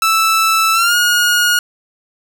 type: tone with pitch glide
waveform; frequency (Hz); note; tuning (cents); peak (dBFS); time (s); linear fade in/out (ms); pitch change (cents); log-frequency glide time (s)
sawtooth; 1318.5 to 1437.8; E6 to F6; 0 to +50; -7; 0.02-1.59; 2; +150; 0.73-0.95
effects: none